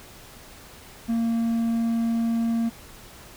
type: tone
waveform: triangle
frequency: 230 Hz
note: A#3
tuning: 23 cents flat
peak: -19 dBFS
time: 1.08-2.7 s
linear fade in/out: 20 ms
effects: pink hiss -46 dBFS RMS until 3.36 s